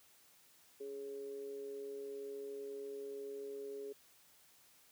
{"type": "tone with amplitude modulation", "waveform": "sine", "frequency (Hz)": 416, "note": "G#4", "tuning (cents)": 3, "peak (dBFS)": -40, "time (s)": [0.8, 3.93], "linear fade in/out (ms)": 10, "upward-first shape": "sine", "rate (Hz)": 134, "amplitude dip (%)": 55, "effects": ["white hiss -66 dBFS RMS until 4.91 s", "high-pass 60 Hz 12 dB/octave"]}